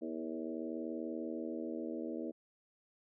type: harmonic tone with a mistuned harmonic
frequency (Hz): 80.5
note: E2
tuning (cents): -41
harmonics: 3 / 4 / 5 / 6 / 7 / 8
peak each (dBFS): -43 / -41 / -47 / -47 / -48 / -51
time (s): 0.01-2.32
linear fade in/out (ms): 20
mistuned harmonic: 6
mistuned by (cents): -25
effects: none